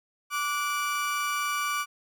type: tone pair together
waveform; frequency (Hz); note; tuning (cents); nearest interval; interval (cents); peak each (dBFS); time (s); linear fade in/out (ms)
30% pulse; 1165.6 / 1463; D6 / F#6; -13 / -20; major third; 393; -25 / -31; 0.3-1.86; 50
effects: none